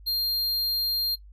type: tone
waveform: square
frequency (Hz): 4200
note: C8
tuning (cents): +6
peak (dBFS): -24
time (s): 0.06-1.16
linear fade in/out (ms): 20
effects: noise-tail reverb RT60 0.1 s tail -18 dB re dry + added 50 Hz sine -45 dBFS peak until 1.32 s